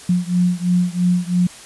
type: beating tone pair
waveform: sine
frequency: 177.1 / 180.1 Hz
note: F3 / F#3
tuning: +24 / -46 cents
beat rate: 3 Hz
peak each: -17 / -18 dBFS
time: 0.09-1.47 s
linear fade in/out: 5 ms
effects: white hiss -39 dBFS RMS until 1.65 s + resampled to 24000 Hz